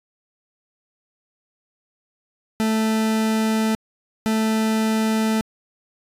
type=tone pair in turn; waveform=40% pulse; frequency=220 / 220 Hz; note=A3 / A3; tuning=0 / 0 cents; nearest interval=unison; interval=0 cents; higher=neither; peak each=-17 dBFS; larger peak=neither; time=2.6-3.75 / 4.26-5.41 s; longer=neither; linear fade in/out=0 ms; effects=resampled to 32000 Hz